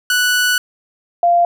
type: tone pair in turn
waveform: sawtooth / sine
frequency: 1480 / 693.4 Hz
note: F#6 / F5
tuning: 0 / -13 cents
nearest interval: octave + minor second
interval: 1313 cents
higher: first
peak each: -9 dBFS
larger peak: neither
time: 0.1-0.58 / 1.23-1.45 s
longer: first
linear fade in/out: 2 ms
effects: none